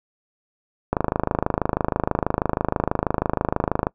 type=click train; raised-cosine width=1 ms; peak=-5 dBFS; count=78; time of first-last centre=0.93-3.869 s; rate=26.2 Hz; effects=noise-tail reverb RT60 0.1 s tail -23 dB re dry